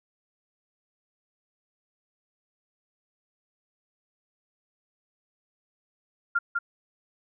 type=tone with echo; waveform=sine; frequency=1396.9 Hz; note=F6; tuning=in tune; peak=-20 dBFS; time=6.35-6.39 s; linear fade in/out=10 ms; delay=200 ms; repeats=1; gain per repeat=-3 dB; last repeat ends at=6.59 s; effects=none